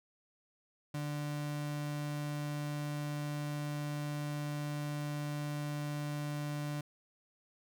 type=tone; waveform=35% pulse; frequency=147.3 Hz; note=D3; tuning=6 cents sharp; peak=-34 dBFS; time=0.94-6.81 s; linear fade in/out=5 ms; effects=none